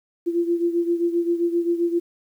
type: beating tone pair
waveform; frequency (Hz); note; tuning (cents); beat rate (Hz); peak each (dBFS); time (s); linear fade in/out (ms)
sine; 340.9 / 348.5; F4 / F4; -42 / -4; 7.6; -20 / -25; 0.26-2; 20
effects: 9-bit